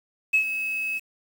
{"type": "tone with ADSR envelope", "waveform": "sine", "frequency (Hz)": 2579, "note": "E7", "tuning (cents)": -39, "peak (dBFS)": -14, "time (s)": [0.33, 1], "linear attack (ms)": 14, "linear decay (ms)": 92, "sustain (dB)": -11, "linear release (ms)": 30, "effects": ["tanh soft clip ceiling -12 dBFS", "7-bit"]}